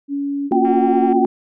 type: tone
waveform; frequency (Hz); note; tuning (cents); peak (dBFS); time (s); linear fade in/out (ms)
sine; 282; C#4; +30; -19; 0.08-0.51; 50
type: chord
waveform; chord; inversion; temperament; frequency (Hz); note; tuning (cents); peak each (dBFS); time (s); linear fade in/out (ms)
sine; Gb major seventh; first; equal with one note detuned; 233.1 / 277.2 / 349.2 / 364.3; Bb3 / Db4 / F4 / Gb4; 0 / 0 / 0 / -27; -19; 0.51-1.26; 5
type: tone with vibrato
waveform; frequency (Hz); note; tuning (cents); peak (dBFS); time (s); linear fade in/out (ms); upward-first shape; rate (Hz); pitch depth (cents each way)
sine; 770; G5; -31; -17; 0.52-1.25; 0; sine; 9.9; 49
type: click train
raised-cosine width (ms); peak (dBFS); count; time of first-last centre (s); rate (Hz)
0.5; -23; 110; 0.65-1.126; 229
effects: none